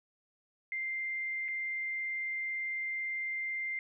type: tone with dropouts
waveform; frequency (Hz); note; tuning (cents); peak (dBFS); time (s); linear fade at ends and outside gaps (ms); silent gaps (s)
sine; 2094; C7; +1; -33; 0.72-3.79; 1; 1.482-1.485
effects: none